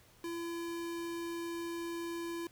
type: tone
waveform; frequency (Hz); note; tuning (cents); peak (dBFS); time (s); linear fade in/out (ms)
square; 338.4; E4; +45; -38; 0.24-2.47; 2
effects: added 116 Hz sine -69 dBFS peak until 2.51 s + pink hiss -63 dBFS RMS until 2.51 s